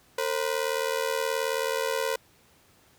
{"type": "ring-modulated tone", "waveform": "sawtooth", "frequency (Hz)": 493.9, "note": "B4", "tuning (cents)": 0, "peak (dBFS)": -19, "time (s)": [0.18, 2.16], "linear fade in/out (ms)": 5, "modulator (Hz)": 39.4, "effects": ["pink hiss -60 dBFS RMS until 2.98 s", "high-pass 60 Hz 12 dB/octave"]}